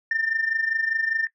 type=tone with amplitude modulation; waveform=sine; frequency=1800 Hz; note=A6; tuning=39 cents sharp; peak=-18 dBFS; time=0.11-1.27 s; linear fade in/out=2 ms; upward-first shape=sine; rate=25 Hz; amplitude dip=75%; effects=noise-tail reverb RT60 0.1 s tail -20 dB re dry + tanh soft clip ceiling -15 dBFS